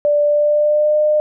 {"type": "tone with pitch glide", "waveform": "sine", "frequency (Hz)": [587.3, 605.2], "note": ["D5", "D#5"], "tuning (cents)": [0, -48], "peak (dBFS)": -11, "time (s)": [0.05, 1.2], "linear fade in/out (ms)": 0, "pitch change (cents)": 52, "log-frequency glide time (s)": [0.23, 0.98], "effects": []}